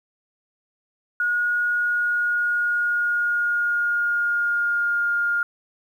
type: tone with pitch glide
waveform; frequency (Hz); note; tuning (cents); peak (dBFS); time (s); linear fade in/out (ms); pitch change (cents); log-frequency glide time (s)
sine; 1444 to 1412.7; F#6 to F6; -43 to +19; -19; 1.2-5.43; 2; -38; 1.72-5.1
effects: 9-bit